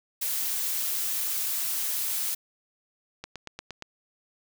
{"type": "noise", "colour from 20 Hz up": "blue", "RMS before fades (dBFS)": -29, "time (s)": [0.21, 2.35], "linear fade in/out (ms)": 10}
{"type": "click train", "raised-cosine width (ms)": 0.2, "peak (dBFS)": -20, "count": 6, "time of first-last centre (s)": [3.24, 3.823], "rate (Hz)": 8.57}
{"effects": []}